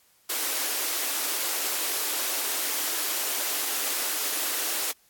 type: high-pass noise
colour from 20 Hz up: white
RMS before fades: -28 dBFS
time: 0.29-4.92 s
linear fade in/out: 10 ms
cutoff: 270 Hz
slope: 96 dB/octave
effects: white hiss -62 dBFS RMS until 5.09 s + AAC 64 kbps